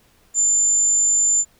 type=tone; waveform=sine; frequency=7150 Hz; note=A8; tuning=27 cents sharp; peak=-14 dBFS; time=0.34-1.45 s; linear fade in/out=50 ms; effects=pink hiss -57 dBFS RMS until 1.59 s